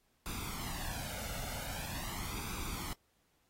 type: noise with flanger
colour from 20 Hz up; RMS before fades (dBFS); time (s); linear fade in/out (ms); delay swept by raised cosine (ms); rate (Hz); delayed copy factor
pink; -41; 0.26-2.93; 0; 0.82 to 1.41; 0.44; +0.7
effects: pink hiss -75 dBFS RMS until 3.49 s + AAC 48 kbps